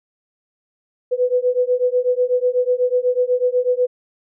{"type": "beating tone pair", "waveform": "sine", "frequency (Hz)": [493.9, 502], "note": ["B4", "B4"], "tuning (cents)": [0, 28], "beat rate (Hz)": 8.1, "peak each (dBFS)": -18, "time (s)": [1.11, 3.87], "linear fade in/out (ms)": 20, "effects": []}